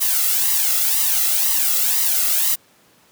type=noise with flanger; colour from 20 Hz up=blue; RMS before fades=-18 dBFS; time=0-2.56 s; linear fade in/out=20 ms; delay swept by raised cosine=1 to 1.52 ms; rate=2 Hz; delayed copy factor=+0.75; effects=pink hiss -54 dBFS RMS until 3.11 s + high-pass 150 Hz 12 dB/octave